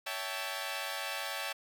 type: chord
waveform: 10% pulse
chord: A dominant seventh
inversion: first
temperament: equal with one note detuned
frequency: 563.1 / 659.3 / 784 / 880 Hz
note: C#5 / E5 / G5 / A5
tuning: +27 / 0 / 0 / 0 cents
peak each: -33 dBFS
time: 0.06-1.53 s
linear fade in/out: 10 ms
effects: none